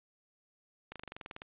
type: slowing click train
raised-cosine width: 0.3 ms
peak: -27 dBFS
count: 12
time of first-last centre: 0.92-1.419 s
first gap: 37 ms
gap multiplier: 1.04
effects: resampled to 8000 Hz + 11-bit

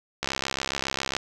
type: click train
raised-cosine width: 0.2 ms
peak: -9 dBFS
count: 64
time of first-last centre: 0.23-1.166 s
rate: 67.3 Hz
effects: none

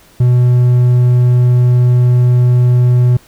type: tone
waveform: triangle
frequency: 123.47 Hz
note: B2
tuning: in tune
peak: -4 dBFS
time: 0.2-3.17 s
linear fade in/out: 5 ms
effects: pink hiss -45 dBFS RMS until 3.27 s

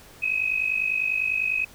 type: tone pair together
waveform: sine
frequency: 2517 / 2567 Hz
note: D#7 / E7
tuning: +19 / -47 cents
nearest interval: unison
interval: 34 cents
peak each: -25 dBFS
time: 0.22-1.65 s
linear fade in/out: 10 ms
effects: pink hiss -49 dBFS RMS until 1.74 s

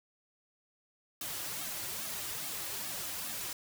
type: noise with flanger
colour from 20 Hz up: white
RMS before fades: -39 dBFS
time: 1.21-3.53 s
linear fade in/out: 2 ms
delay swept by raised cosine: 2 to 4.6 ms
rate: 2.4 Hz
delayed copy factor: -0.85
effects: none

